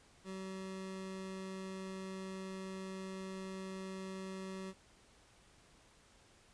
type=tone; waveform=25% pulse; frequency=190 Hz; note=F#3; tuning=46 cents sharp; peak=-39 dBFS; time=0.24-4.74 s; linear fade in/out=50 ms; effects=pink hiss -65 dBFS RMS until 6.53 s + resampled to 22050 Hz